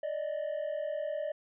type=tone pair together; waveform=triangle; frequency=582.4 / 622.3 Hz; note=D5 / D#5; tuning=-15 / 0 cents; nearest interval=minor second; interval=115 cents; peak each=-32 / -32 dBFS; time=0.03-1.32 s; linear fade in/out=5 ms; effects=tanh soft clip ceiling -27 dBFS + resampled to 8000 Hz